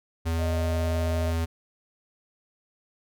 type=tone; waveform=square; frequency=82.41 Hz; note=E2; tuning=in tune; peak=-25 dBFS; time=0.25-1.46 s; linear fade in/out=20 ms
type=tone with vibrato; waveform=sine; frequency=622.3 Hz; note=D#5; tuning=in tune; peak=-31 dBFS; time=0.37-1.34 s; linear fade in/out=50 ms; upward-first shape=triangle; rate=19 Hz; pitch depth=31 cents each way
effects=none